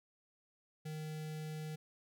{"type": "tone with notch filter", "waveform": "square", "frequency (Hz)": 154.8, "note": "D#3", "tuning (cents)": -9, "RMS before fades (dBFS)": -43, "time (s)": [0.85, 1.76], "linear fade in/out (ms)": 10, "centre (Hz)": 1100, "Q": 1.7, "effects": []}